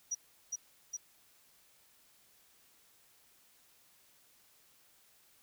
sine tone with echo, 5800 Hz, F#8, 35 cents flat, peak -32 dBFS, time 0.11-0.15 s, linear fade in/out 10 ms, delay 410 ms, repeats 2, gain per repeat -2 dB, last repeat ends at 0.97 s, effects white hiss -66 dBFS RMS until 5.42 s

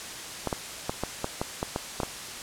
clicks, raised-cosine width 1 ms, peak -13 dBFS, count 10, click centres 0.473 / 0.528 / 0.895 / 1.036 / 1.244 / 1.415 / 1.629 / 1.761 / 2.002 / 2.033 s, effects white hiss -38 dBFS RMS until 2.42 s + low-pass 9000 Hz 12 dB/octave

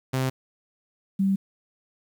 sawtooth / sine tone pair in turn, 130.81 / 194.31 Hz, C3 / G3, 0 / -15 cents, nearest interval perfect fifth, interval 685 cents, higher second, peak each -19 dBFS, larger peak neither, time 0.13-0.3 / 1.19-1.36 s, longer neither, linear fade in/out 10 ms, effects 9-bit

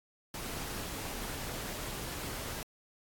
pink noise, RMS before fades -40 dBFS, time 0.34-2.63 s, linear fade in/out 2 ms, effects AAC 64 kbps

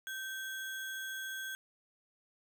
sine tone with sample-and-hold, 1557 Hz, G6, 12 cents flat, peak -38 dBFS, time 0.07-1.55 s, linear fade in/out 0 ms, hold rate 4900 Hz, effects none

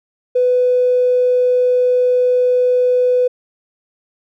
triangle tone with tanh clipping, 498.6 Hz, B4, 16 cents sharp, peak -10 dBFS, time 0.35-3.28 s, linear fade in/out 10 ms, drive 2 dB, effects none

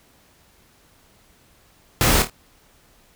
pink noise with echo, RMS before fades -17 dBFS, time 2.01-2.22 s, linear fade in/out 0 ms, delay 26 ms, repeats 3, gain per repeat -8 dB, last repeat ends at 2.298 s, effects pink hiss -56 dBFS RMS until 3.15 s

